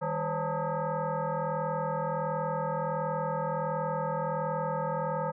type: tone with frequency modulation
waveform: sine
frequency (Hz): 198.7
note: G3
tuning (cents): +24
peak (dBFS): -28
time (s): 0.01-5.32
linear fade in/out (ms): 20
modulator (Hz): 356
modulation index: 2.8
effects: none